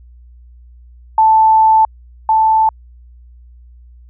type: tone pair in turn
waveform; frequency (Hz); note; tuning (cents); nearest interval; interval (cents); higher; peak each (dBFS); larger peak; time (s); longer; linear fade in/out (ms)
sine; 880 / 880; A5 / A5; 0 / 0; unison; 0; neither; -6 / -8; first; 1.18-1.85 / 2.29-2.69; first; 2
effects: added 60 Hz sine -38 dBFS peak until 4.09 s